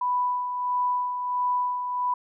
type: tone with tremolo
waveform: sine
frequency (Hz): 990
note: B5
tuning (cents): +4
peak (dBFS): -21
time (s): 0.01-2.14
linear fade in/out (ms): 5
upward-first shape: sine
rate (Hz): 1.5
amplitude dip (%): 50
effects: none